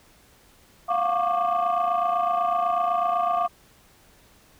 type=tone cluster; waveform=sine; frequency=695 / 723 / 1109 / 1188 Hz; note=F5 / F#5 / C#6 / D6; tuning=-9 / -40 / 0 / +20 cents; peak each=-23 / -26 / -28 / -25 dBFS; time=0.88-3.48 s; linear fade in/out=20 ms; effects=tanh soft clip ceiling -15 dBFS + pink hiss -56 dBFS RMS until 4.59 s